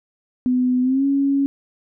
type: tone with pitch glide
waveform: sine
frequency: 251.4 to 277.3 Hz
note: B3 to C#4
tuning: +31 to +1 cents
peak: -15 dBFS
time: 0.46-1.46 s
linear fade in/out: 0 ms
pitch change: +170 cents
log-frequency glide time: 0.82-1.05 s
effects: none